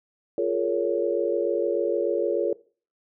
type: chord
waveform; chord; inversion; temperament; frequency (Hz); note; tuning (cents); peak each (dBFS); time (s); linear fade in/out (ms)
sine; Bb minor seventh; second; just; 349.6 / 419.5 / 466.2 / 559.4; F4 / Ab4 / Bb4 / Db5; +2 / +17 / 0 / +16; -27; 0.38-2.53; 2
effects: noise-tail reverb RT60 0.4 s tail -20 dB re dry